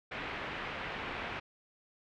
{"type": "low-pass noise", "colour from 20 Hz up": "white", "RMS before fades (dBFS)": -40, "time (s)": [0.11, 1.4], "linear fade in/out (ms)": 10, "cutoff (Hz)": 2600, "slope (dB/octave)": 24, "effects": []}